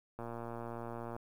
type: click train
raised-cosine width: 1 ms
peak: -29 dBFS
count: 115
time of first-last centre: 0.19-1.164 s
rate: 117 Hz
effects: 10-bit